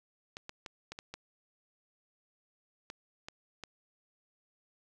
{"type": "clicks", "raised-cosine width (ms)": 0.2, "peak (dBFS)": -25, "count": 9, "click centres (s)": [0.369, 0.494, 0.662, 0.92, 0.989, 1.14, 2.901, 3.285, 3.637], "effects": []}